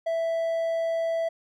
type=tone; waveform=triangle; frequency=660 Hz; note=E5; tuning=2 cents sharp; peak=-22 dBFS; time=0.06-1.29 s; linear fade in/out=10 ms; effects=none